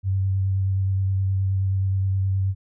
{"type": "tone with vibrato", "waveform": "sine", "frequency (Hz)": 96.1, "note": "G2", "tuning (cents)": -34, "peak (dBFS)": -19, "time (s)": [0.03, 2.55], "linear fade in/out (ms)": 50, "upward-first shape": "sine", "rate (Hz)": 9.5, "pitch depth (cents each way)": 16, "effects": []}